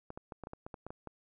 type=clicks; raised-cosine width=1 ms; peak=-29 dBFS; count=11; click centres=0.104 / 0.175 / 0.322 / 0.437 / 0.471 / 0.534 / 0.665 / 0.742 / 0.866 / 0.905 / 1.073 s; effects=none